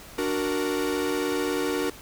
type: chord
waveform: 45% pulse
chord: D augmented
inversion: none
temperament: equal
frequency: 293.7 / 370 / 466.2 Hz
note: D4 / F#4 / A#4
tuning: 0 / 0 / 0 cents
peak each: -29 dBFS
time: 0.18-1.9 s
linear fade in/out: 5 ms
effects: pink hiss -45 dBFS RMS until 2.01 s